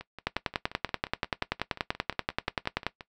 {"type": "two click trains", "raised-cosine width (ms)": 0.3, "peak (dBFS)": [-24, -10], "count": [18, 28], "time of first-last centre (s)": [[0.01, 3.008], [0.27, 2.866]], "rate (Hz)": [5.67, 10.4], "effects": ["noise-tail reverb RT60 0.1 s tail -17 dB re dry"]}